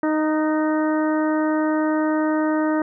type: harmonic tone with a mistuned harmonic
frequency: 310 Hz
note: D#4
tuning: 6 cents flat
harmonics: 1 / 2 / 3 / 4 / 5 / 6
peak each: -19 / -25 / -29 / -31 / -33 / -35 dBFS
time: 0.03-2.82 s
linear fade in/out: 2 ms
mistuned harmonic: 5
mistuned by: -24 cents
effects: none